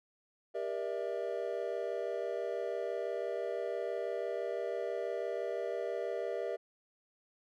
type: chord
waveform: triangle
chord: E half-diminished seventh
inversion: first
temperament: just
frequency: 395.6 / 474.7 / 593.3 / 659.3 Hz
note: G4 / Bb4 / D5 / E5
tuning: +16 / +31 / +18 / 0 cents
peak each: -38 / -37 / -38 / -38 dBFS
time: 0.54-6.57 s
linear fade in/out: 20 ms
effects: none